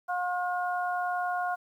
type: harmonic tone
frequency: 358.1 Hz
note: F4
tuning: 43 cents sharp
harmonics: 2 / 3 / 4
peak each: -29 / -36 / -34 dBFS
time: 0.08-1.56 s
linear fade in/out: 20 ms
effects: 10-bit